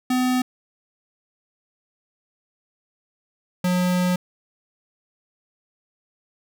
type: tone pair in turn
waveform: square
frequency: 253 / 180.37 Hz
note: B3 / F#3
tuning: +42 / -44 cents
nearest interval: tritone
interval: 586 cents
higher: first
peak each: -19 dBFS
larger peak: neither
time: 0.1-0.42 / 3.64-4.16 s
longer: second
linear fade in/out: 5 ms
effects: none